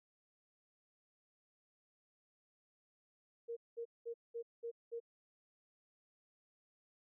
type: tone bursts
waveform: sine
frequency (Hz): 466.3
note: A#4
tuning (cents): +1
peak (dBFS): -40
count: 6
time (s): 3.48-5.002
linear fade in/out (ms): 20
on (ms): 87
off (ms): 200
effects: none